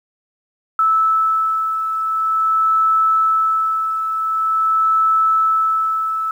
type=beating tone pair; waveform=sine; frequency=1310 / 1310.46 Hz; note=E6 / E6; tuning=-11 / -11 cents; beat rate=0.46 Hz; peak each=-14 / -23 dBFS; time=0.79-6.31 s; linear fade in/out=2 ms; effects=8-bit